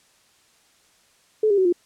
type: tone with pitch steps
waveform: sine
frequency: 431.6 / 402.7 / 375.7 / 350.6 Hz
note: A4 / G4 / F#4 / F4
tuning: -33 / +47 / +26 / +7 cents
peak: -15 dBFS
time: 1.43-1.726 s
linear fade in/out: 5 ms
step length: 74 ms
effects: white hiss -59 dBFS RMS until 1.85 s + low-pass 9000 Hz 12 dB/octave